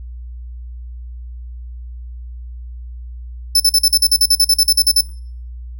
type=tone bursts; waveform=sawtooth; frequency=5274 Hz; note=E8; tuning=in tune; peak=-6 dBFS; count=16; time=3.55-5.01 s; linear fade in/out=5 ms; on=50 ms; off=44 ms; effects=noise-tail reverb RT60 0.5 s tail -21 dB re dry + added 60 Hz sine -28 dBFS peak until 5.79 s